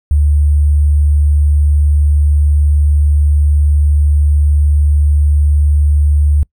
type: tone with sample-and-hold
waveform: sine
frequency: 73.42 Hz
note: D2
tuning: in tune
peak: -7 dBFS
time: 0.11-6.43 s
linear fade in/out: 0 ms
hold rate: 8820 Hz
effects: noise-tail reverb RT60 0.1 s tail -25 dB re dry